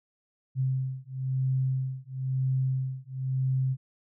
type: beating tone pair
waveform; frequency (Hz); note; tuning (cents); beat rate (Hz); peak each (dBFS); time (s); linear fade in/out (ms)
sine; 130.81 / 131.81; C3 / C3; 0 / +13; 1; -29; 0.55-3.77; 50
effects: none